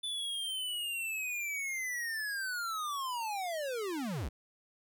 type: linear sweep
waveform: square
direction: down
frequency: 3506 to 44.57 Hz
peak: -35 dBFS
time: 0.03-4.29 s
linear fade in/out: 10 ms
effects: none